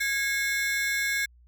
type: ring-modulated tone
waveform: 40% pulse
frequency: 1909 Hz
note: A#6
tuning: 41 cents sharp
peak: -21 dBFS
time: 0-1.26 s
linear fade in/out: 10 ms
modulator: 264 Hz
effects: added 60 Hz sine -53 dBFS peak until 1.47 s